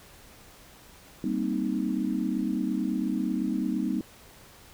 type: chord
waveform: sine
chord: C minor seventh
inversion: second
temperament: equal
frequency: 196 / 233.1 / 261.6 / 311.1 Hz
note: G3 / Bb3 / C4 / Eb4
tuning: 0 / 0 / 0 / 0 cents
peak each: -31 dBFS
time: 1.24-4.01 s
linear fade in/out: 2 ms
effects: pink hiss -52 dBFS RMS until 4.73 s